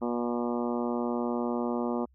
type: harmonic tone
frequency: 120 Hz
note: B2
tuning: 49 cents flat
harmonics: 2 / 3 / 4 / 5 / 6 / 7 / 8 / 9 / 10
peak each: -30 / -34 / -36 / -38 / -40 / -41 / -42 / -43 / -44 dBFS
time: 0.01-2.06 s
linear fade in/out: 20 ms
effects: added 65 Hz sine -59 dBFS peak until 2.14 s